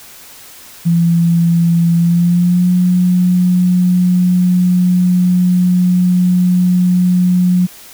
sine tone with pitch glide, 169.2 to 180.3 Hz, E3 to F#3, +45 to -45 cents, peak -8 dBFS, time 0.85-7.67 s, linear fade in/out 20 ms, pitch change +110 cents, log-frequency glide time 1.96-2.7 s, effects white hiss -37 dBFS RMS until 7.93 s

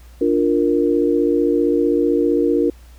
sine chord, Bb major, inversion first, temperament equal, 293.7 / 349.2 / 466.2 Hz, D4 / F4 / Bb4, 0 / 0 / 0 cents, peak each -18 dBFS, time 0.21-2.7 s, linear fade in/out 5 ms, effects added 60 Hz sine -40 dBFS peak until 2.98 s + pink hiss -52 dBFS RMS until 2.98 s

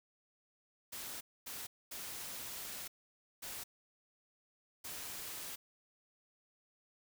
white noise bursts at uneven times, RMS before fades -45 dBFS, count 5, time 0.92-1.21 / 1.46-1.67 / 1.91-2.88 / 3.42-3.64 / 4.84-5.56 s, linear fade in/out 10 ms, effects none

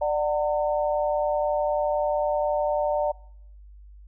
sine tone cluster, 594 / 745 / 908 Hz, D5 / F#5 / A#5, +20 / +12 / -46 cents, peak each -23 / -29 / -29 dBFS, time 0.01-3.12 s, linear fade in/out 10 ms, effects noise-tail reverb RT60 0.7 s tail -24 dB re dry + added 50 Hz sine -44 dBFS peak until 4.07 s

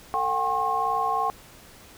sine tone cluster, 449.5 / 735 / 798 / 1078 Hz, A4 / F#5 / G5 / C#6, +37 / -12 / +31 / -49 cents, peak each -34 / -29 / -27 / -25 dBFS, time 0.14-1.3 s, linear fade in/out 0 ms, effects pink hiss -49 dBFS RMS until 1.97 s

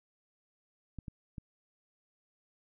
clicks, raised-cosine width 5 ms, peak -29 dBFS, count 3, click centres 0.987 / 1.082 / 1.382 s, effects none

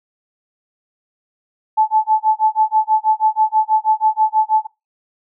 sine tone with tremolo, 869 Hz, A5, 22 cents flat, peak -9 dBFS, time 1.77-4.67 s, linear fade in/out 10 ms, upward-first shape sine, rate 6.2 Hz, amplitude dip 100%, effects noise-tail reverb RT60 0.2 s tail -19 dB re dry

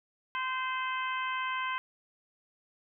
harmonic tone, 517 Hz, C5, 21 cents flat, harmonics 2 / 3 / 4 / 5 / 6, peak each -33 / -37 / -39 / -41 / -43 dBFS, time 0.35-1.78 s, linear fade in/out 0 ms, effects none

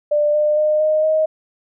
sine tone with pitch steps, 593 / 601.3 / 609.7 / 618.2 / 626.8 Hz, D5 / D5 / D#5 / D#5 / D#5, +17 / +41 / -35 / -11 / +13 cents, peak -13 dBFS, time 0.11-1.26 s, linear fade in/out 10 ms, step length 230 ms, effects none

